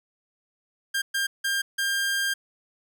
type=tone bursts at uneven times; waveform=sawtooth; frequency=1600 Hz; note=G6; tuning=35 cents sharp; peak=-20 dBFS; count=4; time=0.94-1.02 / 1.14-1.27 / 1.44-1.62 / 1.78-2.34 s; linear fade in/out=10 ms; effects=none